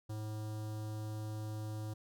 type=tone with notch filter; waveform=square; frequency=107.6 Hz; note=A2; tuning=38 cents flat; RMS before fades=-41 dBFS; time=0.09-1.94 s; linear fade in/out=10 ms; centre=2200 Hz; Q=0.72; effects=none